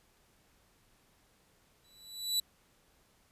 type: tone with exponential growth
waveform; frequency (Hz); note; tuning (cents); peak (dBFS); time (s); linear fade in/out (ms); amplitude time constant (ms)
sawtooth; 3951; B7; 0; -23; 1.84-2.4; 5; 120
effects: pink hiss -68 dBFS RMS until 3.31 s + resampled to 32000 Hz